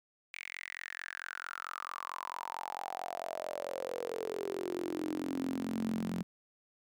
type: tone with high-pass filter sweep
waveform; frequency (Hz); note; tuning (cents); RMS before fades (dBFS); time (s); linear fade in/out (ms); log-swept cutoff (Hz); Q
sawtooth; 44.5; F1; +33; -39; 0.33-6.23; 10; 2300 to 190; 8.2
effects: none